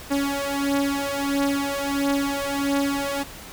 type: beating tone pair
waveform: sawtooth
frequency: 279.1 / 280.6 Hz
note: C#4 / C#4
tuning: +12 / +21 cents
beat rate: 1.5 Hz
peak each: -21 dBFS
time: 0.1-3.24 s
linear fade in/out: 20 ms
effects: pink hiss -40 dBFS RMS until 3.52 s